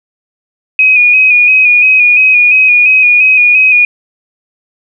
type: tone with vibrato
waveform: sine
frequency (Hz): 2489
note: D#7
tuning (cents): 0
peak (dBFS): -3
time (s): 0.79-3.85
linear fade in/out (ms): 2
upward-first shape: square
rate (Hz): 2.9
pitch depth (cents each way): 30
effects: none